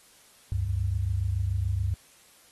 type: tone pair together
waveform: sine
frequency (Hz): 70.96 / 98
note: C#2 / G2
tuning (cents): +41 / 0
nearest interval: tritone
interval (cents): 559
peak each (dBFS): -29 / -26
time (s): 0.52-1.94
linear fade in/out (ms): 0
effects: white hiss -57 dBFS RMS until 2.51 s + AAC 32 kbps